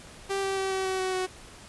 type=tone with pitch steps; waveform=sawtooth; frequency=392 / 388.4 / 384.8 / 381.3 / 377.8 / 374.3 / 370.9 Hz; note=G4 / G4 / G4 / G4 / F#4 / F#4 / F#4; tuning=0 / -16 / -32 / -48 / +36 / +20 / +4 cents; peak=-23 dBFS; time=0.29-1.27 s; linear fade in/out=20 ms; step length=140 ms; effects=pink hiss -48 dBFS RMS until 1.68 s + resampled to 24000 Hz